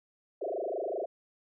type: tone with frequency modulation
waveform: sine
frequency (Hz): 527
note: C5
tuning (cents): +12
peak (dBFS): -31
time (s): 0.41-1.06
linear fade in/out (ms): 10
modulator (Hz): 25.2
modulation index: 6.4
effects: none